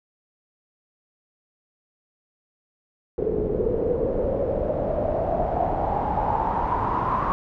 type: noise with low-pass filter sweep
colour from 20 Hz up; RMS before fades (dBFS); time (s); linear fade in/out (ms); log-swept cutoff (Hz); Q
pink; -24; 3.18-7.32; 0; 410 to 1100; 7
effects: none